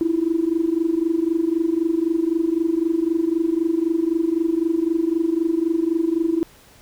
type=tone with amplitude modulation; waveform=sine; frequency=330 Hz; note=E4; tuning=2 cents sharp; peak=-13 dBFS; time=0.01-6.43 s; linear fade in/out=0 ms; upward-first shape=sine; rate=23.9 Hz; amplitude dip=85%; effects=tanh soft clip ceiling -9 dBFS + pink hiss -50 dBFS RMS until 6.81 s